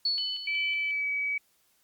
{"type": "tone with exponential decay", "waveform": "sine", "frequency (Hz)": 4414, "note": "C#8", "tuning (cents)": -8, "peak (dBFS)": -23, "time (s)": [0.05, 1.02], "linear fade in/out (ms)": 5, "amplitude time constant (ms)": 210}
{"type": "tone with tremolo", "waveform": "sine", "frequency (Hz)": 3005, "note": "F#7", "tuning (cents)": 26, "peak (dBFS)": -32, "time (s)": [0.18, 0.91], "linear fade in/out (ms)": 0, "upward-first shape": "square", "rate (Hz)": 2.7, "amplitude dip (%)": 60}
{"type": "tone with pitch glide", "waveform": "sine", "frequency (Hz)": [2318, 2278], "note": ["D7", "C#7"], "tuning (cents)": [-23, 47], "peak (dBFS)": -27, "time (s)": [0.47, 1.38], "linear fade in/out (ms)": 5, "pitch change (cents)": -30, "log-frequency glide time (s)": [0.76, 1.1]}
{"effects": ["white hiss -68 dBFS RMS until 1.83 s", "Opus 48 kbps"]}